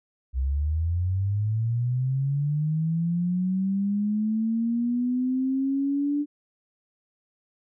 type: linear sweep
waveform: sine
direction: up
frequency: 62.5 to 293.7 Hz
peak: -22 dBFS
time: 0.33-6.26 s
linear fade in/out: 50 ms
effects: none